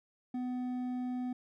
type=tone with hard clipping; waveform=triangle; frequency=250 Hz; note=B3; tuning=21 cents sharp; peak=-35 dBFS; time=0.34-1.33 s; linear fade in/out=5 ms; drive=9 dB; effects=none